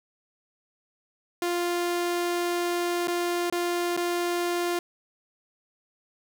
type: tone with dropouts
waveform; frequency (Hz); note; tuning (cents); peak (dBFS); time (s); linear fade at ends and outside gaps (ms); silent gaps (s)
sawtooth; 349.2; F4; 0; -21; 1.42-4.79; 2; 3.073-3.081 / 3.5-3.524 / 3.966-3.974
effects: none